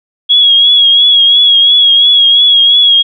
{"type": "tone with vibrato", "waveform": "sine", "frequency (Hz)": 3322, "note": "G#7", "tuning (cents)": 0, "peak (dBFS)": -3, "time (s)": [0.29, 3.03], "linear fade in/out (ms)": 20, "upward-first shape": "triangle", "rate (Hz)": 2.9, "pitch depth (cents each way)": 49, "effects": []}